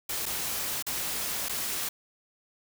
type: noise with dropouts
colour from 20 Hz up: white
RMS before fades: -32 dBFS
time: 0.09-1.89 s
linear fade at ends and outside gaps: 5 ms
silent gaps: 0.257-0.262 / 0.825-0.865 / 1.486-1.493 s
effects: none